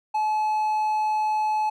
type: tone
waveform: triangle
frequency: 858 Hz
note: A5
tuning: 44 cents flat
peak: -19 dBFS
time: 0.14-1.7 s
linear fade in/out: 10 ms
effects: none